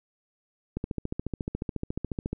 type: click train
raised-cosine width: 3 ms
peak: -17 dBFS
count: 23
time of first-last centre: 0.77-2.33 s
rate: 14.1 Hz
effects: none